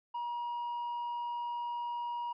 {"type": "tone with tanh clipping", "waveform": "triangle", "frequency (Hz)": 955, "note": "A#5", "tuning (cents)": 42, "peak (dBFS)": -35, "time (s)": [0.14, 2.33], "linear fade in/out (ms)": 10, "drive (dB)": 7, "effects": []}